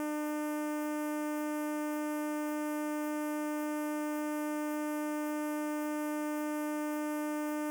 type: tone with notch filter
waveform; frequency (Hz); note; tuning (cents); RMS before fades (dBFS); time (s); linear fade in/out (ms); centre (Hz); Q
sawtooth; 300.6; D4; +40; -35; 0-7.7; 0; 4000; 0.55
effects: none